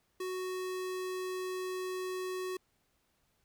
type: tone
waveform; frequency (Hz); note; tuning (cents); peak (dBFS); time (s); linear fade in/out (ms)
square; 370; F#4; 0; -36; 0.2-2.57; 5
effects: pink hiss -75 dBFS RMS until 3.44 s